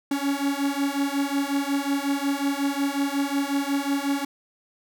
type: beating tone pair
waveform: 45% pulse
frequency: 277.2 / 282.7 Hz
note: C#4 / C#4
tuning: 0 / +34 cents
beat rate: 5.5 Hz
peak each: -26 dBFS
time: 0.11-4.25 s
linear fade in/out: 5 ms
effects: none